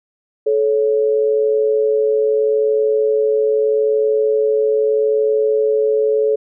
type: tone pair together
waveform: sine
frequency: 433.6 / 554.4 Hz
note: A4 / C#5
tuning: -25 / 0 cents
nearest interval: major third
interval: 425 cents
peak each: -13 / -20 dBFS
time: 0.46-6.36 s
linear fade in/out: 10 ms
effects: none